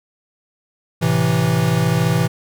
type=chord; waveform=square; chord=A minor; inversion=none; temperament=equal; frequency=110 / 130.81 / 164.81 Hz; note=A2 / C3 / E3; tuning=0 / 0 / 0 cents; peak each=-22 / -20 / -18 dBFS; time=1.01-2.28 s; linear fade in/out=20 ms; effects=none